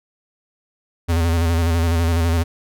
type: tone with vibrato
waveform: square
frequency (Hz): 83.5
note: E2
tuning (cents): +23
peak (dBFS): -16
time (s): 1.08-2.44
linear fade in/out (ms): 20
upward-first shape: square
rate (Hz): 12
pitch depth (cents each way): 41
effects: none